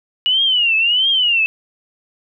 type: tone with vibrato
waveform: sine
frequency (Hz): 2906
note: F#7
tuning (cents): -32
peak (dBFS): -12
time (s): 0.26-1.46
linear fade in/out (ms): 0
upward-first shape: triangle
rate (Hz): 1.5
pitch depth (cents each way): 200
effects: none